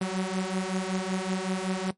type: beating tone pair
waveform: sawtooth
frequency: 185 / 190.3 Hz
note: F#3 / F#3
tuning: 0 / +49 cents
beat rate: 5.3 Hz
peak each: -26 dBFS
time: 0.01-1.91 s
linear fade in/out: 5 ms
effects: noise-tail reverb RT60 0.1 s tail -17 dB re dry + MP3 48 kbps